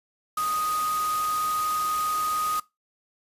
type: tone in noise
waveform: sine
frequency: 1244.5 Hz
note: D#6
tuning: in tune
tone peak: -24 dBFS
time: 0.37-2.6 s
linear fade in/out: 5 ms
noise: white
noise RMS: -35 dBFS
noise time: 0.37-2.6 s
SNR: +8 dB
effects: noise-tail reverb RT60 0.2 s tail -20 dB re dry + resampled to 32000 Hz